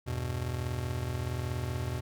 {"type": "chord", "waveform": "square", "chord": "E minor", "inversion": "none", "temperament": "just", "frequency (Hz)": [82.41, 98.89, 123.61], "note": ["E2", "G2", "B2"], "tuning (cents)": [0, 16, 2], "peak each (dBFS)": [-37, -40, -35], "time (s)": [0.06, 2.01], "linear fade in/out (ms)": 20, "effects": []}